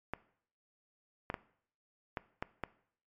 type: clicks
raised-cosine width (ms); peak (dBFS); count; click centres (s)
0.5; -20; 6; 0.136 / 1.301 / 1.342 / 2.172 / 2.425 / 2.637
effects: noise-tail reverb RT60 0.6 s tail -19 dB re dry + MP3 64 kbps